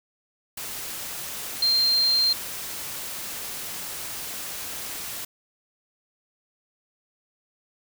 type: tone in noise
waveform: sine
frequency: 4177 Hz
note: C8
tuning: 4 cents flat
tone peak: -18 dBFS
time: 1.62-2.33 s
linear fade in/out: 5 ms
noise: white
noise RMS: -34 dBFS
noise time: 0.57-5.25 s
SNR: +13 dB
effects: none